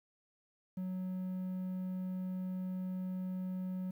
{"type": "tone", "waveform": "triangle", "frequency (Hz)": 185, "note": "F#3", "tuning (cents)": 0, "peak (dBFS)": -34, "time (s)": [0.77, 3.91], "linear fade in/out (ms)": 5, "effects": ["11-bit"]}